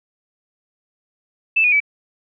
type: tone with pitch steps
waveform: sine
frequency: 2637 / 2460 / 2296 Hz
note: E7 / D#7 / D7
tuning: 0 / -20 / -40 cents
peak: -12 dBFS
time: 1.56-1.803 s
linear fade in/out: 10 ms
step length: 81 ms
effects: none